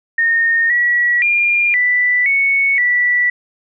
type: tone with pitch steps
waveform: sine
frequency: 1839 / 1931 / 2406 / 1978 / 2215 / 1959 Hz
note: A#6 / B6 / D7 / B6 / C#7 / B6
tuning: -24 / -39 / +41 / +2 / -2 / -15 cents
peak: -11 dBFS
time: 0.18-3.3 s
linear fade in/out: 5 ms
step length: 520 ms
effects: none